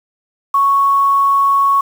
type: tone with quantisation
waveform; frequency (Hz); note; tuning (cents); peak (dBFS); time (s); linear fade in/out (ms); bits
sine; 1108.7; C#6; 0; -9; 0.54-1.81; 5; 6
effects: none